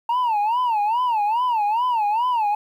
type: tone with vibrato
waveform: sine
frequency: 909 Hz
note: A#5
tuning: 44 cents flat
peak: -15 dBFS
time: 0.09-2.55 s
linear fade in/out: 5 ms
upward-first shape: sine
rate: 2.4 Hz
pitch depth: 180 cents each way
effects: tanh soft clip ceiling -17 dBFS + 9-bit